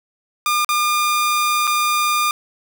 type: tone with dropouts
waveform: sawtooth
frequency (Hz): 1207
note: D6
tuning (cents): +47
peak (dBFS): -12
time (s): 0.46-2.31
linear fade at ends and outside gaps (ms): 1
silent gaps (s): 0.647-0.69 / 1.671-1.675
effects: none